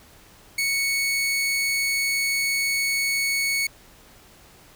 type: tone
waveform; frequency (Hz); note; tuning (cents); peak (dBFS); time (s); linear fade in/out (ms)
sawtooth; 2217; C#7; 0; -18; 0.58-3.67; 5
effects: pink hiss -51 dBFS RMS until 4.75 s